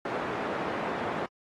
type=band-pass noise; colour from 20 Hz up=pink; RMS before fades=-33 dBFS; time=0.05-1.26 s; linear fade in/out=2 ms; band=280 to 1400 Hz; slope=12 dB/octave; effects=AAC 32 kbps